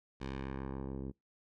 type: tone with low-pass filter sweep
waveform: 10% pulse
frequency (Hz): 67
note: C2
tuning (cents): +42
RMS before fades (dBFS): -41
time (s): 0.2-1.12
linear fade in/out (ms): 20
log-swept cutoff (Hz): 4900 to 340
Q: 0.92
effects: noise-tail reverb RT60 0.2 s tail -26 dB re dry